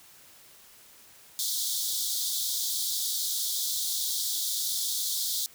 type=high-pass noise; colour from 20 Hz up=pink; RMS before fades=-30 dBFS; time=1.39-5.46 s; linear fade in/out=0 ms; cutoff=3400 Hz; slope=96 dB/octave; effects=white hiss -54 dBFS RMS until 5.54 s